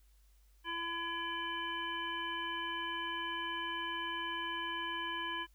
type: harmonic tone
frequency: 336.5 Hz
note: E4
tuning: 36 cents sharp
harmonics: 1 / 3 / 5 / 7 / 9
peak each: -47 / -40 / -41 / -47 / -42 dBFS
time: 0.64-5.47 s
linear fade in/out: 50 ms
effects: added 50 Hz sine -62 dBFS peak until 5.54 s + white hiss -74 dBFS RMS until 5.54 s